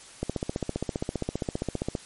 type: click train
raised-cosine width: 2 ms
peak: -14 dBFS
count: 27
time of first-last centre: 0.23-1.952 s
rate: 15.1 Hz
effects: white hiss -48 dBFS RMS until 2.05 s + MP3 48 kbps